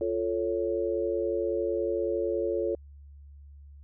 sine chord, F augmented, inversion none, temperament equal, 349.2 / 440 / 554.4 Hz, F4 / A4 / C#5, 0 / 0 / 0 cents, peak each -30 / -30 / -31 dBFS, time 0.01-2.75 s, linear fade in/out 2 ms, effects added 71 Hz sine -46 dBFS peak until 3.83 s

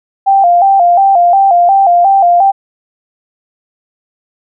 sine tone with vibrato, 740 Hz, F#5, in tune, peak -4 dBFS, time 0.26-2.52 s, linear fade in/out 20 ms, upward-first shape square, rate 2.8 Hz, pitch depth 100 cents each way, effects none

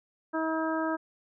harmonic tone, 320 Hz, D#4, 49 cents sharp, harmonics 1 / 2 / 3 / 4 / 5, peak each -30 / -33 / -35 / -36 / -37 dBFS, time 0.33-0.97 s, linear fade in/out 20 ms, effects none

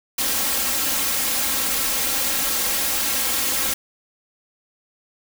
white noise with comb filter, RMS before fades -22 dBFS, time 0.18-3.74 s, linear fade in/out 5 ms, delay 3.7 ms, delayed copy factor +0.75, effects none

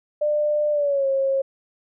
sine tone with pitch glide, 597 to 541.2 Hz, D5 to C#5, +28 to -42 cents, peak -18 dBFS, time 0.21-1.42 s, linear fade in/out 10 ms, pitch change -170 cents, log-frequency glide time 0.71-1.07 s, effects none

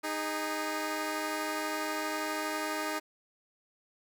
10% pulse tone pair together, 309.9 / 409.1 Hz, D#4 / G#4, -7 / -26 cents, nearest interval perfect fourth, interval 481 cents, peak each -25 / -29 dBFS, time 0.03-3 s, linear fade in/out 20 ms, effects none

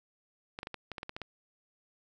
clicks, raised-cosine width 0.3 ms, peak -23 dBFS, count 10, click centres 0.589 / 0.631 / 0.671 / 0.743 / 0.917 / 0.982 / 1.031 / 1.094 / 1.165 / 1.217 s, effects none

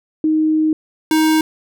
sine / square tone pair in turn, 312.1 / 314.3 Hz, D#4 / D#4, +5 / +18 cents, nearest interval unison, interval 13 cents, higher second, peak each -12 dBFS, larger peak neither, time 0.24-0.73 / 1.11-1.41 s, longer first, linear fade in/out 2 ms, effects none

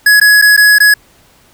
square tone with dropouts, 1681 Hz, G#6, 20 cents sharp, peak -4 dBFS, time 0.06-0.94 s, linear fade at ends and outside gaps 5 ms, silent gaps 0.2-0.213 / 0.416-0.422 / 0.566-0.575 / 0.785-0.802 s, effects pink hiss -47 dBFS RMS until 1.53 s

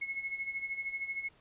sine tone with tremolo, 2181 Hz, C#7, 29 cents flat, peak -32 dBFS, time 0.01-1.29 s, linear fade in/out 10 ms, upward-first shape sine, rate 13 Hz, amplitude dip 70%, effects pink hiss -64 dBFS RMS until 1.4 s + resampled to 8000 Hz

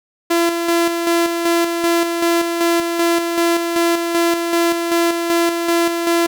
sawtooth tone with tremolo, 339 Hz, E4, 49 cents sharp, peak -9 dBFS, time 0.3-6.27 s, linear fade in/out 10 ms, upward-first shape square, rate 2.6 Hz, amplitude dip 45%, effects none

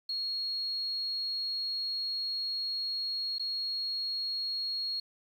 sine tone with dropouts, 4300 Hz, C8, 47 cents sharp, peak -31 dBFS, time 0.09-5 s, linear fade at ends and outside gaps 5 ms, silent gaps 3.384-3.395 s, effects 10-bit

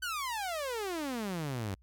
sawtooth exponential sweep, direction down, 1536 to 91.7 Hz, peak -30 dBFS, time 0.02-1.75 s, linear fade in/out 10 ms, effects added 60 Hz sine -59 dBFS peak until 1.82 s

